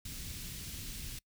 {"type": "band-stop noise", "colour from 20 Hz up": "pink", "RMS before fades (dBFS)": -43, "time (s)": [0.05, 1.19], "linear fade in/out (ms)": 5, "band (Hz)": [190, 3000], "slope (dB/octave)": 12, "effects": ["noise-tail reverb RT60 0.1 s tail -24 dB re dry"]}